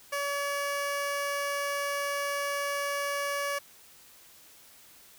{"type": "tone", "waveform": "15% pulse", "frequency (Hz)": 568, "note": "C#5", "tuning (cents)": 42, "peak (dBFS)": -23, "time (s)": [0.12, 3.59], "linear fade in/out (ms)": 10, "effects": ["white hiss -55 dBFS RMS until 5.18 s"]}